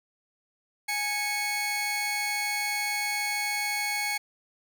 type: tone pair together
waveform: sawtooth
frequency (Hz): 830.6 / 2206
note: G#5 / C#7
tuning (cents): 0 / -9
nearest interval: octave + perfect fourth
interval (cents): 1691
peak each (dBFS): -29 / -25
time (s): 0.88-4.18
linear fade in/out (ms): 10
effects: none